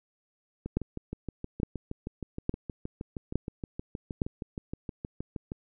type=two click trains; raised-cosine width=3 ms; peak=-13 / -22 dBFS; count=5 / 32; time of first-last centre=0.77-4.218 / 0.66-5.519 s; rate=1.16 / 6.38 Hz; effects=none